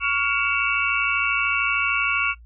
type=tone cluster; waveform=sine; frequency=1124 / 1408 / 2257 / 2642 / 2755 Hz; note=C#6 / F6 / C#7 / E7 / F7; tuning=+24 / +14 / +31 / +3 / -24 cents; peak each=-26 dBFS; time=0-2.35 s; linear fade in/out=50 ms; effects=noise-tail reverb RT60 0.1 s tail -17 dB re dry + added 58 Hz sine -43 dBFS peak until 2.45 s